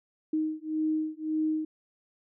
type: beating tone pair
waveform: sine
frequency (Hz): 311.1 / 312.9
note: D#4 / D#4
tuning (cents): 0 / +10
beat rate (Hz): 1.8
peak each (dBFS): -30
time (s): 0.33-1.65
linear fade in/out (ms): 5
effects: none